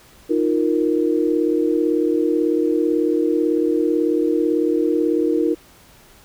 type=chord; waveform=sine; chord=Eb suspended second; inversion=none; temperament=equal; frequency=311.1 / 349.2 / 466.2 Hz; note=Eb4 / F4 / Bb4; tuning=0 / 0 / 0 cents; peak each=-19 / -20 / -21 dBFS; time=0.29-5.55 s; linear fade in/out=20 ms; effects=pink hiss -49 dBFS RMS until 6.24 s